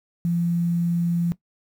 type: tone with quantisation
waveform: sine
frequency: 171.4 Hz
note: F3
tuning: 32 cents flat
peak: -19 dBFS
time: 0.25-1.32 s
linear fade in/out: 0 ms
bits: 8
effects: noise-tail reverb RT60 0.1 s tail -17 dB re dry